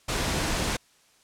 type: noise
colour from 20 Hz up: pink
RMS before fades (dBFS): -27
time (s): 0.08-0.77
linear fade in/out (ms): 10
effects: white hiss -61 dBFS RMS until 1.23 s + low-pass 9000 Hz 12 dB/octave